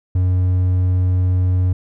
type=tone; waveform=triangle; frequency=91.4 Hz; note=F#2; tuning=21 cents flat; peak=-11 dBFS; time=0.15-1.73 s; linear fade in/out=5 ms; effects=none